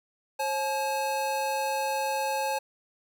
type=tone pair together; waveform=square; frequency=538.6 / 855 Hz; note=C#5 / A5; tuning=-50 / -50 cents; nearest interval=minor sixth; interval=800 cents; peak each=-32 / -29 dBFS; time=0.39-2.59 s; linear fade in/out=10 ms; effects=none